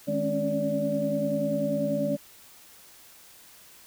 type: tone cluster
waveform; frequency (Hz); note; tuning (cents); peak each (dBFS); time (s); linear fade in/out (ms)
sine; 156.4 / 210 / 271 / 281.2 / 578; D#3 / G#3 / C#4 / C#4 / D5; +9 / +19 / -39 / +25 / -28; -34 / -31 / -33 / -33 / -27; 0.07-2.17; 20
effects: white hiss -52 dBFS RMS until 3.86 s